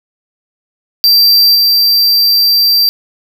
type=tone with level steps; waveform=square; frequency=4699 Hz; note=D8; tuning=in tune; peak=-5 / -7 dBFS; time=1.04-2.89 s; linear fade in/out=0 ms; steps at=1.55 s; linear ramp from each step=2 ms; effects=none